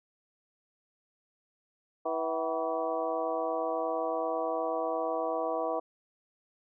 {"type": "harmonic tone with a mistuned harmonic", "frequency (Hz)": 162.7, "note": "E3", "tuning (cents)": -22, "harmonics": [2, 3, 4, 5, 6, 7], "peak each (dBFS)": [-39, -34, -33, -36, -39, -39], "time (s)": [2.05, 5.8], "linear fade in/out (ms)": 10, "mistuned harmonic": 5, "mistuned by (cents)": -120, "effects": []}